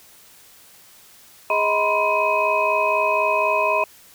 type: tone cluster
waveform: sine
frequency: 414.3 / 631 / 969 / 1033 / 2526 Hz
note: G#4 / D#5 / B5 / C6 / D#7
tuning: -4 / +24 / -33 / -22 / +26 cents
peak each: -28 / -21 / -23 / -22 / -23 dBFS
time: 1.5-3.84 s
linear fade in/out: 2 ms
effects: tanh soft clip ceiling -6 dBFS + white hiss -49 dBFS RMS until 4.14 s